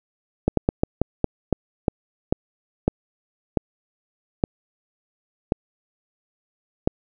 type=slowing click train; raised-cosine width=2 ms; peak=-4 dBFS; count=14; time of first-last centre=0.48-6.875 s; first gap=93 ms; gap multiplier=1.25; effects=none